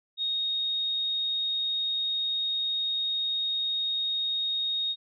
sine tone, 3729 Hz, A#7, in tune, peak -26 dBFS, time 0.17-4.96 s, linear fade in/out 50 ms, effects none

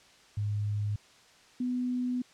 sine tone pair in turn, 103.83 / 249 Hz, G#2 / B3, 0 / +14 cents, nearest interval octave + minor third, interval 1514 cents, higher second, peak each -28 dBFS, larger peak neither, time 0.37-0.96 / 1.6-2.22 s, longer second, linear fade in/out 5 ms, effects white hiss -58 dBFS RMS until 2.33 s + low-pass 6000 Hz 12 dB/octave

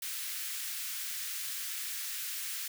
white high-pass noise, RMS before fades -38 dBFS, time 0.02-2.68 s, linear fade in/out 5 ms, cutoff 1500 Hz, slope 24 dB/octave, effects none

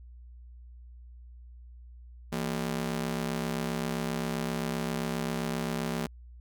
sawtooth ring-modulated tone, 199.2 Hz, G3, 28 cents sharp, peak -23 dBFS, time 2.32-6.07 s, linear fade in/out 10 ms, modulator 33.8 Hz, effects added 60 Hz sine -46 dBFS peak until 6.4 s

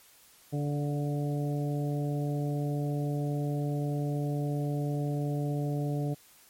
harmonic tone with a mistuned harmonic, 145.1 Hz, D3, 21 cents flat, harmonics 1 / 2 / 3 / 4 / 5, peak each -29 / -35 / -39 / -41 / -43 dBFS, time 0.52-6.15 s, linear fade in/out 20 ms, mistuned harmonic 4, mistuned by +17 cents, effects white hiss -58 dBFS RMS until 6.49 s + MP3 64 kbps

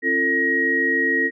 sine tone cluster, 270 / 342.8 / 449.1 / 1890 Hz, C#4 / F4 / A4 / A#6, -45 / -32 / +35 / +23 cents, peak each -26 / -27 / -27 / -18 dBFS, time 0.02-1.31 s, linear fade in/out 50 ms, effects none

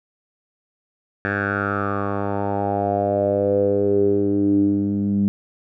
10% pulse tone with low-pass filter sweep, 100.6 Hz, G2, 45 cents sharp, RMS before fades -20 dBFS, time 1.25-5.28 s, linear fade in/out 0 ms, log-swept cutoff 1700 to 210 Hz, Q 6.5, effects none

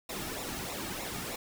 pink noise with flanger, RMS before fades -38 dBFS, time 0.09-1.36 s, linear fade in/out 5 ms, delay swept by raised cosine 0.63 to 2.03 ms, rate 3.2 Hz, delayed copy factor -0.65, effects none

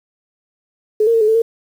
sine tone with pitch steps, 427.8 / 461.8 / 454 / 426.6 / 443.1 / 457.6 Hz, A4 / A#4 / A#4 / G#4 / A4 / A#4, -49 / -16 / -46 / +46 / +12 / -32 cents, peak -10 dBFS, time 1-1.42 s, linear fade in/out 5 ms, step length 70 ms, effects 7-bit

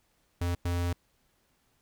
square tone bursts at uneven times, 87.31 Hz, F2, in tune, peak -28 dBFS, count 2, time 0.41-0.55 / 0.65-0.93 s, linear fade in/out 5 ms, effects pink hiss -71 dBFS RMS until 1.81 s

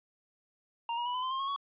square tone with pitch steps, 932.3 / 956.9 / 982 / 1007.9 / 1034.5 / 1061.7 / 1089.7 / 1118.3 Hz, A#5 / A#5 / B5 / B5 / C6 / C6 / C#6 / C#6, 0 / +45 / -10 / +35 / -20 / +25 / -30 / +15 cents, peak -32 dBFS, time 0.89-1.562 s, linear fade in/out 2 ms, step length 84 ms, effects resampled to 8000 Hz

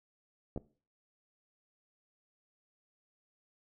clicks, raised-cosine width 2 ms, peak -25 dBFS, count 2, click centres 0.562 / 0.576 s, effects noise-tail reverb RT60 0.4 s tail -19 dB re dry

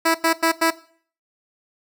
10% pulse tone bursts, 328 Hz, E4, 9 cents flat, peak -7 dBFS, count 4, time 0.05-0.707 s, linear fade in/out 10 ms, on 96 ms, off 91 ms, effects noise-tail reverb RT60 0.5 s tail -18 dB re dry

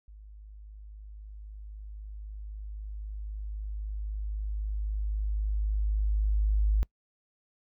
sine tone with level ramp, 51.91 Hz, G#1, in tune, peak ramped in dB -46 to -21 dBFS, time 0.08-6.83 s, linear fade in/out 0 ms, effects noise-tail reverb RT60 0.1 s tail -24 dB re dry

